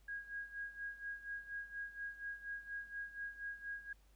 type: tone with tremolo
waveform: sine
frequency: 1640 Hz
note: G#6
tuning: 22 cents flat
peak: -40 dBFS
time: 0.08-3.93 s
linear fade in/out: 5 ms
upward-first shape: sine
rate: 4.2 Hz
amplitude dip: 80%
effects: added 50 Hz sine -64 dBFS peak until 4.15 s + pink hiss -74 dBFS RMS until 4.15 s